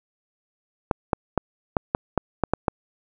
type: clicks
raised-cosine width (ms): 1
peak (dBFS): -5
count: 9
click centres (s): 0.912 / 1.132 / 1.377 / 1.768 / 1.949 / 2.177 / 2.437 / 2.536 / 2.682
effects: none